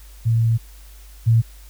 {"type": "tone pair in turn", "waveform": "sine", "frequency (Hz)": [114.2, 114.2], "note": ["A#2", "A#2"], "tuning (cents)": [-35, -35], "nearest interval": "unison", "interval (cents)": 0, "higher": "neither", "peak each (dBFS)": [-14, -11], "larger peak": "second", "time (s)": [[0.25, 0.58], [1.26, 1.42]], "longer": "first", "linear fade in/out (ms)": 20, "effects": ["added 50 Hz sine -40 dBFS peak until 1.69 s", "white hiss -50 dBFS RMS until 1.69 s"]}